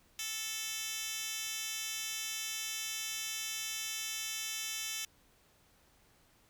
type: tone with high-pass filter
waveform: 10% pulse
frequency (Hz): 440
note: A4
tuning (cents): 0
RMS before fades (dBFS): -39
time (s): 0.19-5.05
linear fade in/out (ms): 2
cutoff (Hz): 3900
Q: 1.7
effects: pink hiss -67 dBFS RMS until 6.49 s